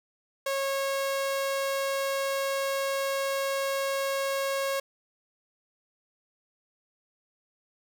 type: tone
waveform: sawtooth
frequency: 547 Hz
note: C#5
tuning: 23 cents flat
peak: -23 dBFS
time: 0.46-4.8 s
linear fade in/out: 5 ms
effects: none